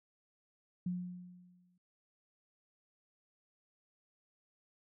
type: tone with exponential decay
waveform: sine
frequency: 179.2 Hz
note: F3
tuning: 45 cents sharp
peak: -32 dBFS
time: 0.86-1.78 s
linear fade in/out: 5 ms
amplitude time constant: 200 ms
effects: none